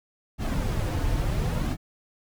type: noise with flanger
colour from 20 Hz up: brown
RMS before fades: -26 dBFS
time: 0.38-1.77 s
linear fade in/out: 50 ms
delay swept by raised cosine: 2 to 5.2 ms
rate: 0.72 Hz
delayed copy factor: -0.55
effects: none